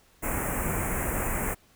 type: band-stop noise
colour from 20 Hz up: pink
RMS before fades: -29 dBFS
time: 0.22-1.55 s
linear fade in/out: 20 ms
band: 2400 to 7300 Hz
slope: 48 dB/octave
effects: pink hiss -61 dBFS RMS until 1.75 s